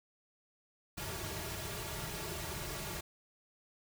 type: noise with comb filter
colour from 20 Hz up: pink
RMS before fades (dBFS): -41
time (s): 0.97-3.01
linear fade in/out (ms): 10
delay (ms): 3.9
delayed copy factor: -0.95
effects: none